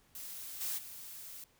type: noise with level steps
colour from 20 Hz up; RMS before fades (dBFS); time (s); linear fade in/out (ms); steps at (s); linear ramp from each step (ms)
blue; -45 / -37 / -48; 0.15-1.44; 2; 0.6 / 0.77; 20
effects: pink hiss -68 dBFS RMS until 1.59 s